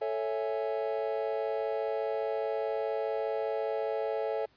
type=chord; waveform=triangle; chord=A major seventh; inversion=none; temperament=equal; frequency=440 / 554.4 / 659.3 / 830.6 Hz; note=A4 / C#5 / E5 / G#5; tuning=0 / 0 / 0 / 0 cents; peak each=-31 / -33 / -34 / -37 dBFS; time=0.01-4.46 s; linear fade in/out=10 ms; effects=pink hiss -66 dBFS RMS until 4.56 s + resampled to 11025 Hz